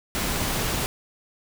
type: noise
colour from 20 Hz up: pink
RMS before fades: -26 dBFS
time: 0.15-0.86 s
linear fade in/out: 0 ms
effects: none